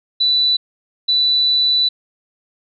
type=tone pair in turn; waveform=sine; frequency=3973 / 3973 Hz; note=B7 / B7; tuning=+10 / +10 cents; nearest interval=unison; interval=0 cents; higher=neither; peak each=-12 dBFS; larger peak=neither; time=0.2-0.57 / 1.08-1.89 s; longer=second; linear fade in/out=10 ms; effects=none